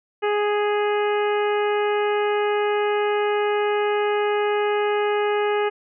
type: harmonic tone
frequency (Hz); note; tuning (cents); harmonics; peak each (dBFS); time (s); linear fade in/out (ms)
415.3; G#4; 0; 1 / 2 / 3 / 4 / 5 / 6 / 7; -20 / -26 / -30 / -32 / -34 / -36 / -37; 0.22-5.7; 20
effects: none